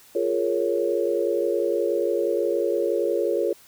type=chord; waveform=sine; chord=Bb minor seventh; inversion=second; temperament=equal; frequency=349.2 / 415.3 / 466.2 / 554.4 Hz; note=F4 / Ab4 / Bb4 / Db5; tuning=0 / 0 / 0 / 0 cents; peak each=-26 dBFS; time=0.15-3.53 s; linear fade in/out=5 ms; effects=white hiss -52 dBFS RMS until 3.67 s